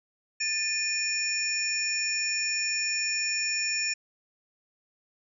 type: tone cluster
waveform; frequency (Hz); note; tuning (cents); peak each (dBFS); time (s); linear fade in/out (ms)
sine; 1773 / 2466 / 5430 / 7020; A6 / D#7 / F8 / A8; +13 / -16 / -50 / -5; -36 / -29 / -31 / -34; 0.4-3.94; 10
effects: none

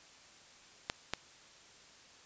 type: clicks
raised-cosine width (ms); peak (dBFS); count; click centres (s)
0.2; -15; 2; 0.899 / 1.136
effects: white hiss -58 dBFS RMS until 2.25 s + resampled to 16000 Hz

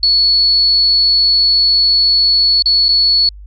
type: tone with dropouts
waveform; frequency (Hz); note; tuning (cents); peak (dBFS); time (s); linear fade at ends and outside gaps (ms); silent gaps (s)
sine; 4406; C#8; -11; -8; 0.03-3.29; 2; 2.623-2.658 / 2.884-2.889
effects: added 50 Hz sine -31 dBFS peak until 3.46 s

